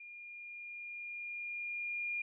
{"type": "tone with level ramp", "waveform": "sine", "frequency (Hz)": 2415, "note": "D7", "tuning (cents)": 48, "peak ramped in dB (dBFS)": [-48, -34], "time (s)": [0, 2.22], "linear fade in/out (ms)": 5, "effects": []}